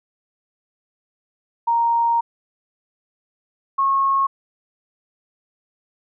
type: tone pair in turn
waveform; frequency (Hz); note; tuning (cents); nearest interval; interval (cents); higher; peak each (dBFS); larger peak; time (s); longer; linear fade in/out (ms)
sine; 932.3 / 1090.5; A#5 / C#6; 0 / -29; minor third; 271; second; -15; neither; 1.67-2.21 / 3.78-4.27; first; 10
effects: none